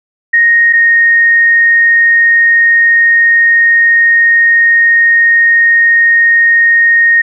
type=tone pair in turn; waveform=sine; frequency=1864.7 / 1857 Hz; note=A#6 / A#6; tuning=0 / -7 cents; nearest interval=unison; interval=7 cents; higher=first; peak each=-4 dBFS; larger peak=neither; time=0.33-0.73 / 0.73-7.22 s; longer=second; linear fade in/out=10 ms; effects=none